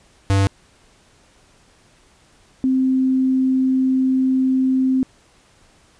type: tone pair in turn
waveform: square / sine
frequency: 98 / 261.1 Hz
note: G2 / C4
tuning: 0 / -3 cents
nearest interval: octave + perfect fourth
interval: 1697 cents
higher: second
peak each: -14 dBFS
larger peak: neither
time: 0.3-0.47 / 2.64-5.03 s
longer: second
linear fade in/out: 0 ms
effects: pink hiss -54 dBFS RMS until 5.99 s + resampled to 22050 Hz